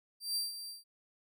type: tone with ADSR envelope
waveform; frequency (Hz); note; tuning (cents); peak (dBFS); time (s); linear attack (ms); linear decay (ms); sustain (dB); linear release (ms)
sawtooth; 4703; D8; +2; -28; 0.2-0.84; 160; 160; -11; 150
effects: none